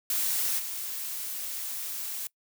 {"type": "noise with level steps", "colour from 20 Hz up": "blue", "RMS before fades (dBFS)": [-28, -35], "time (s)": [0.1, 2.27], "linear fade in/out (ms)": 2, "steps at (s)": 0.58, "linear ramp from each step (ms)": 20, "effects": ["noise-tail reverb RT60 0.1 s tail -22 dB re dry"]}